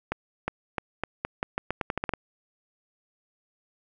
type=accelerating click train; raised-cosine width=0.5 ms; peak=-12 dBFS; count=14; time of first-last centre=0.12-2.137 s; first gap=360 ms; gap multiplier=0.84; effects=none